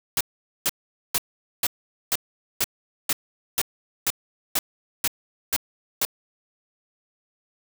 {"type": "noise bursts", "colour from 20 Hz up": "white", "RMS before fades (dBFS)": -22, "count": 13, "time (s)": [0.17, 6.051], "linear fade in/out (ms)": 2, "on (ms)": 37, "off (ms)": 450, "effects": []}